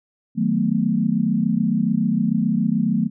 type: chord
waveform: sine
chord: B dominant seventh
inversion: first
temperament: equal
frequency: 155.56 / 185 / 220 / 246.9 Hz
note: D#3 / F#3 / A3 / B3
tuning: 0 / 0 / 0 / 0 cents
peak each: -26 / -22 / -20 / -24 dBFS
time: 0.35-3.1 s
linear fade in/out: 50 ms
effects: none